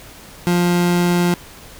30% pulse tone, 175.5 Hz, F3, 9 cents sharp, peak -11 dBFS, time 0.47-1.34 s, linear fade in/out 0 ms, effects pink hiss -40 dBFS RMS until 1.79 s

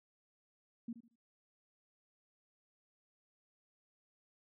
sine tone with echo, 233.1 Hz, A#3, in tune, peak -39 dBFS, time 0.88-0.93 s, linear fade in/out 5 ms, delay 76 ms, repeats 3, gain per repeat -12 dB, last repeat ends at 1.158 s, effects none

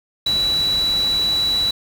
sine tone in noise, 3936 Hz, B7, 7 cents flat, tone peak -16 dBFS, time 0.26-1.71 s, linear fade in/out 5 ms, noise pink, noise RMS -31 dBFS, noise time 0.26-1.71 s, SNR +12 dB, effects none

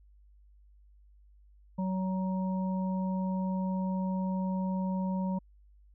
harmonic tone, 187.6 Hz, F#3, 24 cents sharp, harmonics 1 / 3 / 5, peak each -29 / -41 / -40 dBFS, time 1.78-5.39 s, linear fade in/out 10 ms, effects added 50 Hz sine -56 dBFS peak until 5.94 s

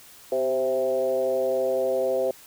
sine tone with frequency modulation, 523 Hz, C5, 1 cent flat, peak -21 dBFS, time 0.32-2.31 s, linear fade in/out 2 ms, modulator 134 Hz, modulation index 1, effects white hiss -49 dBFS RMS until 2.46 s

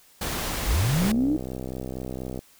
pink noise, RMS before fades -29 dBFS, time 0.21-1.12 s, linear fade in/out 5 ms
sine linear sweep, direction up, 35.63 to 318.8 Hz, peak -20 dBFS, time 0.66-1.37 s, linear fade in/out 10 ms
click train, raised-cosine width 2 ms, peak -20 dBFS, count 89, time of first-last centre 1.02-2.391 s, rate 64.2 Hz
effects white hiss -56 dBFS RMS until 2.59 s

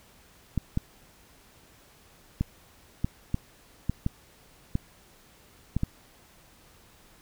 clicks, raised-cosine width 5 ms, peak -13 dBFS, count 10, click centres 0.577 / 0.774 / 2.41 / 3.045 / 3.344 / 3.896 / 4.064 / 4.754 / 5.766 / 5.834 s, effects pink hiss -57 dBFS RMS until 7.21 s

